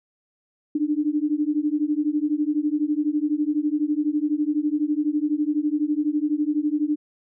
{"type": "beating tone pair", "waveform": "sine", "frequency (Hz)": [293.2, 305.2], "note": ["D4", "D#4"], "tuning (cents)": [-3, -33], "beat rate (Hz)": 12, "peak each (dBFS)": -23, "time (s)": [0.75, 6.96], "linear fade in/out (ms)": 5, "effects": []}